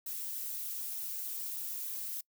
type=noise with flanger; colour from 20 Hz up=violet; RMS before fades=-39 dBFS; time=0.06-2.21 s; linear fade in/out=5 ms; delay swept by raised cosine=0.4 to 5.5 ms; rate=3.3 Hz; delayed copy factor=-0.6; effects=noise-tail reverb RT60 0.1 s tail -25 dB re dry